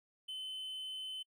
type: tone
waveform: triangle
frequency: 3049 Hz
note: G7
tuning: 49 cents flat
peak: -39 dBFS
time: 0.28-1.23 s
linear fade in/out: 10 ms
effects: noise-tail reverb RT60 0.1 s tail -25 dB re dry